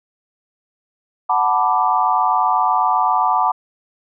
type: chord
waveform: sine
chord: B minor seventh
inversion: second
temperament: equal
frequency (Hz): 740 / 880 / 987.8 / 1174.7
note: F#5 / A5 / B5 / D6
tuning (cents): 0 / 0 / 0 / 0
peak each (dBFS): -19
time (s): 1.29-3.52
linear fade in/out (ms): 10
effects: none